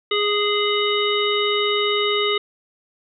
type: harmonic tone with a mistuned harmonic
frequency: 414.2 Hz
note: G#4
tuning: 5 cents flat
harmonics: 1 / 3 / 5 / 7 / 9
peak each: -21 / -25 / -26 / -25 / -25 dBFS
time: 0.11-2.38 s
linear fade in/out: 5 ms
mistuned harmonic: 7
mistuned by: +37 cents
effects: none